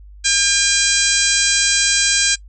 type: harmonic tone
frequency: 804 Hz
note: G5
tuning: 44 cents sharp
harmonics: 2 / 3 / 4 / 5 / 6 / 7 / 8 / 9 / 10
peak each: -22 / -22 / -22 / -22 / -22 / -22 / -22 / -22 / -22 dBFS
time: 0.24-2.36 s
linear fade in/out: 20 ms
effects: noise-tail reverb RT60 0.1 s tail -23 dB re dry + added 50 Hz sine -37 dBFS peak until 2.48 s